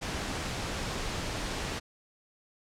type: noise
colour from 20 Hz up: pink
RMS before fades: -34 dBFS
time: 0.01-1.8 s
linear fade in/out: 20 ms
effects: low-pass 7000 Hz 12 dB/octave